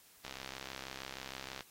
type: click train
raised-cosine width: 0.2 ms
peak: -26 dBFS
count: 91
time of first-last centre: 0.25-1.607 s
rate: 66.3 Hz
effects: white hiss -62 dBFS RMS until 1.7 s + AAC 48 kbps